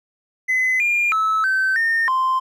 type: tone with pitch steps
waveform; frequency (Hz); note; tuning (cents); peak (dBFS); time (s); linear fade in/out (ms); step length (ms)
triangle; 2029 / 2407 / 1301 / 1541 / 1825 / 1042; B6 / D7 / E6 / G6 / A#6 / C6; +46 / +42 / -23 / -30 / -37 / -7; -13; 0.48-2.4; 20; 320
effects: tanh soft clip ceiling -12 dBFS